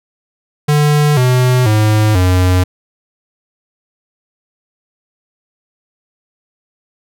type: tone with pitch steps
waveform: square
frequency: 148.4 / 126.24 / 107.39 / 91.35 Hz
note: D3 / B2 / A2 / F#2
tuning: +18 / +38 / -42 / -22 cents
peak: -9 dBFS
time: 0.68-2.64 s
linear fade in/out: 10 ms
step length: 490 ms
effects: none